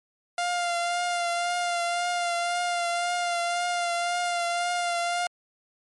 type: tone with vibrato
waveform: sawtooth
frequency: 698.5 Hz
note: F5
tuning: in tune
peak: -21 dBFS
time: 0.38-5.27 s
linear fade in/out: 2 ms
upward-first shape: triangle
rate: 1.9 Hz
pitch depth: 27 cents each way
effects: MP3 48 kbps